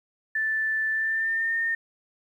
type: tone with pitch glide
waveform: sine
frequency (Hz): 1760 to 1825.2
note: A6 to A#6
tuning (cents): 0 to -37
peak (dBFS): -23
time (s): 0.35-1.75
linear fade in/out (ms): 5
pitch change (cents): +63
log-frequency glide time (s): 0.91-1.55
effects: 10-bit